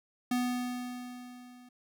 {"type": "tone with level ramp", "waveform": "square", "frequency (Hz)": 247.4, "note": "B3", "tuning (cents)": 3, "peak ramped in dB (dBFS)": [-27, -53], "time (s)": [0.31, 1.69], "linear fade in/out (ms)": 5, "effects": []}